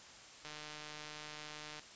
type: click train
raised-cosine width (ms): 0.2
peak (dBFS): -30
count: 204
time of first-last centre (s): 0.45-1.794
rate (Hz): 151
effects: white hiss -55 dBFS RMS until 1.95 s + resampled to 16000 Hz